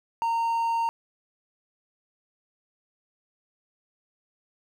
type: tone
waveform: triangle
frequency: 921 Hz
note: A#5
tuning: 21 cents flat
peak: -21 dBFS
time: 0.22-0.89 s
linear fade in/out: 0 ms
effects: none